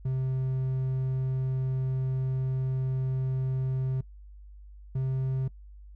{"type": "tone pair in turn", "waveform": "triangle", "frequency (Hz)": [130.81, 131.64], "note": ["C3", "C3"], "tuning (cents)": [0, 11], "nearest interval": "unison", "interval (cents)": 11, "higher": "second", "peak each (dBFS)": -24, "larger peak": "neither", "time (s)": [[0.05, 4.01], [4.95, 5.48]], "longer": "first", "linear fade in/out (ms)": 5, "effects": ["noise-tail reverb RT60 0.1 s tail -23 dB re dry", "added 50 Hz sine -45 dBFS peak until 5.95 s"]}